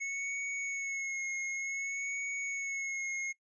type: tone with vibrato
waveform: square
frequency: 2193 Hz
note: C#7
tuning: 19 cents flat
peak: -35 dBFS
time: 0-3.33 s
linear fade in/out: 20 ms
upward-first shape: sine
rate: 0.55 Hz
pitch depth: 31 cents each way
effects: noise-tail reverb RT60 0.1 s tail -20 dB re dry + resampled to 22050 Hz